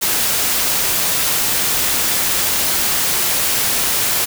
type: noise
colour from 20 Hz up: white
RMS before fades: -17 dBFS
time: 0.01-4.26 s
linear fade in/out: 20 ms
effects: none